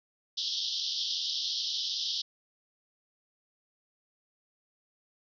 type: band-pass noise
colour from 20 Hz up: pink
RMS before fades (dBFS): -33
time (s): 0.37-2.22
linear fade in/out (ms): 10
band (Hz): 3100 to 5600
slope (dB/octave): 96
effects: none